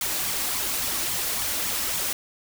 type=noise with flanger; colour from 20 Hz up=white; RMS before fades=-27 dBFS; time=0.01-2.13 s; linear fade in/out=2 ms; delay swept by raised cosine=0.88 to 3.68 ms; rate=3.6 Hz; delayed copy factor=+0.5; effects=none

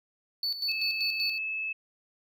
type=tone with tremolo; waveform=triangle; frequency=4476 Hz; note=C#8; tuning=16 cents sharp; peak=-26 dBFS; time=0.43-1.38 s; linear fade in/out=2 ms; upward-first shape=square; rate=5.2 Hz; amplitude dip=65%
type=tone; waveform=sine; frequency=2604 Hz; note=E7; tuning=22 cents flat; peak=-30 dBFS; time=0.68-1.73 s; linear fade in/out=10 ms
effects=none

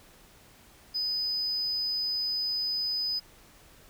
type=tone; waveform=triangle; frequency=5000 Hz; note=D#8; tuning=8 cents sharp; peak=-25 dBFS; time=0.94-3.2 s; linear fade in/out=20 ms; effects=tanh soft clip ceiling -24 dBFS + pink hiss -56 dBFS RMS until 3.89 s

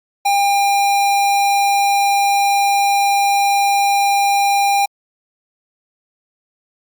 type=tone; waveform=square; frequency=801 Hz; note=G5; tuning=37 cents sharp; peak=-13 dBFS; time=0.25-4.86 s; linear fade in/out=10 ms; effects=Opus 48 kbps

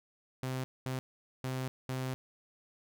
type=tone bursts at uneven times; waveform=sawtooth; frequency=129.8 Hz; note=C3; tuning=13 cents flat; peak=-30 dBFS; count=4; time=0.43-0.64 / 0.86-0.99 / 1.44-1.68 / 1.89-2.14 s; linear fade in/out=0 ms; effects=none

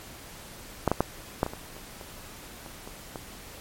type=clicks; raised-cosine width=1 ms; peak=-7 / -8 / -7 / -8 / -17 / -22 / -30 / -26 / -27 / -26 / -21 dBFS; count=11; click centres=0.877 / 0.916 / 1.006 / 1.431 / 1.464 / 1.535 / 1.766 / 2.012 / 2.662 / 2.875 / 3.158 s; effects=pink hiss -45 dBFS RMS until 3.6 s + MP3 64 kbps

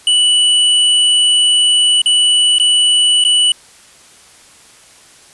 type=tone with dropouts; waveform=square; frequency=2960 Hz; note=F#7; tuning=in tune; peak=-9 dBFS; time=0.07-3.52 s; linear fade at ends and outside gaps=2 ms; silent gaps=2.018-2.059 / 2.584-2.598 / 3.24-3.249 s; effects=white hiss -43 dBFS RMS until 5.33 s + resampled to 24000 Hz

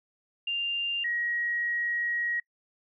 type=tone pair in turn; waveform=sine; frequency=2794 / 1897.4 Hz; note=F7 / A#6; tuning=0 / +30 cents; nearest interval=perfect fifth; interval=670 cents; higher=first; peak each=-27 / -27 dBFS; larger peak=neither; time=0.47-1.04 / 1.04-2.4 s; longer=second; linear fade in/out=5 ms; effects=noise-tail reverb RT60 0.1 s tail -25 dB re dry

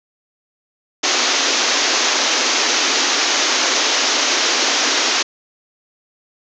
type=band-pass noise; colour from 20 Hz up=white; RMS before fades=-17 dBFS; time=1.03-5.23 s; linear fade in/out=10 ms; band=240 to 6700 Hz; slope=96 dB/octave; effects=none

